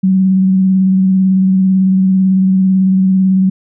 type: tone with vibrato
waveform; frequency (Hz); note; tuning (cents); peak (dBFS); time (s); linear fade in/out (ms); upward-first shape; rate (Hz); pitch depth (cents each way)
sine; 189.1; F#3; +38; -7; 0.03-3.5; 10; square; 18; 18
effects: none